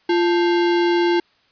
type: tone with sample-and-hold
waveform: sine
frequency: 346.1 Hz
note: F4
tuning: 16 cents flat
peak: -14 dBFS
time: 0.09-1.2 s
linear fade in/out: 5 ms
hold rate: 1225 Hz
effects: white hiss -59 dBFS RMS until 1.51 s + resampled to 11025 Hz